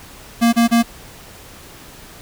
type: tone bursts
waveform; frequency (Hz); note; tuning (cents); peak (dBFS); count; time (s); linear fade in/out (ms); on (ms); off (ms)
square; 233.1; A#3; 0; -11; 3; 0.41-0.83; 20; 120; 30
effects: pink hiss -40 dBFS RMS until 2.21 s